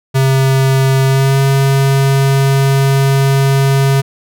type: tone with pitch glide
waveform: square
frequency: 133.8 to 136.61 Hz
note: C3 to C#3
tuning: +39 to -25 cents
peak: -9 dBFS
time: 0.14-4.02 s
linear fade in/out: 20 ms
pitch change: +36 cents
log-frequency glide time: 1.06-1.4 s
effects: none